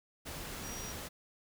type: tone in noise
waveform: sine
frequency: 5730 Hz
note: F8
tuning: 44 cents sharp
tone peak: -45 dBFS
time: 0.63-0.93 s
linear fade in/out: 20 ms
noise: pink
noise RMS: -43 dBFS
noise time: 0.25-1.09 s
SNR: -5 dB
effects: none